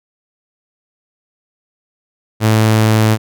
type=tone; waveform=sawtooth; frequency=109.5 Hz; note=A2; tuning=8 cents flat; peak=-5 dBFS; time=2.4-3.18 s; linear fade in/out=50 ms; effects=none